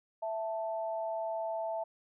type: tone pair together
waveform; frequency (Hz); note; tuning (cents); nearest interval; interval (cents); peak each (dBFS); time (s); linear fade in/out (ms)
sine; 660 / 881; E5 / A5; +2 / +2; perfect fourth; 500; -34 / -38; 0.22-1.84; 10
effects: none